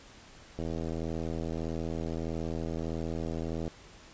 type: click train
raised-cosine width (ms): 2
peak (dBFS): -22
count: 253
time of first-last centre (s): 0.59-3.678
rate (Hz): 81.6
effects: pink hiss -53 dBFS RMS until 4.13 s + resampled to 16000 Hz